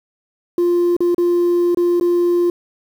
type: tone with dropouts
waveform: sine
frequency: 349.2 Hz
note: F4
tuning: in tune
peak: -10 dBFS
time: 0.58-2.5 s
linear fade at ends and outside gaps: 2 ms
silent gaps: 0.966-1.005 / 1.146-1.181 / 1.747-1.772 / 1.999-2.01 s
effects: tanh soft clip ceiling -11 dBFS + 7-bit